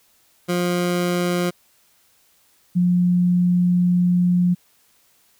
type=tone pair in turn; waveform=20% pulse / sine; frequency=176.7 / 177.83 Hz; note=F3 / F3; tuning=+21 / +32 cents; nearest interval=unison; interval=11 cents; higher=second; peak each=-14 dBFS; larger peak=neither; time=0.48-1.51 / 2.75-4.55 s; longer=second; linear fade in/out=20 ms; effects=white hiss -59 dBFS RMS until 5.39 s